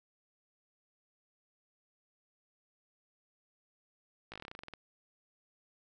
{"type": "slowing click train", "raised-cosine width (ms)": 0.3, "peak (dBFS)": -29, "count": 14, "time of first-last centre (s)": [4.32, 4.737], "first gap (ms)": 17, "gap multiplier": 1.1, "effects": []}